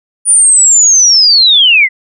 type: linear sweep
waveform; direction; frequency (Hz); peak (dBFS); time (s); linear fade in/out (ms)
sine; down; 9530 to 1975.5; -3; 0.25-1.89; 50
effects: none